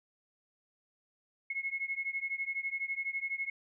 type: beating tone pair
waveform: sine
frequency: 2172 / 2184 Hz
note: C#7 / C#7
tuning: -36 / -26 cents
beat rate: 12 Hz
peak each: -36 / -37 dBFS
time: 1.5-3.5 s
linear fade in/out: 5 ms
effects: none